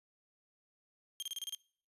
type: tone bursts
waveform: sawtooth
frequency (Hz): 3200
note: G7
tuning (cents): +35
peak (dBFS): -34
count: 7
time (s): 1.2-1.548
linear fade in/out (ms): 0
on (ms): 24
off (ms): 30
effects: noise-tail reverb RT60 0.5 s tail -24 dB re dry + resampled to 32000 Hz